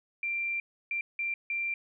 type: tone bursts at uneven times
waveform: sine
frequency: 2365 Hz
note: D7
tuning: 12 cents sharp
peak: -29 dBFS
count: 4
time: 0.23-0.6 / 0.91-1.01 / 1.19-1.34 / 1.5-1.74 s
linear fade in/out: 2 ms
effects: none